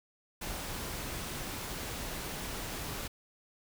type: noise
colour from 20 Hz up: pink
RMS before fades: -39 dBFS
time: 0.41-3.08 s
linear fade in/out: 10 ms
effects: none